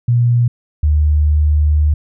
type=tone pair in turn; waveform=sine; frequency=120 / 75.23 Hz; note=B2 / D2; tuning=-49 / +42 cents; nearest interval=minor sixth; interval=809 cents; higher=first; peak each=-9 dBFS; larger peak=neither; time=0.08-0.48 / 0.83-1.94 s; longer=second; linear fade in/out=5 ms; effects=none